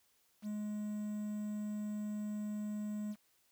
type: tone with quantisation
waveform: triangle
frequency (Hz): 210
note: G#3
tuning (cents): +19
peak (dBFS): -35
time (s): 0.42-3.16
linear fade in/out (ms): 50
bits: 10
effects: white hiss -73 dBFS RMS until 3.51 s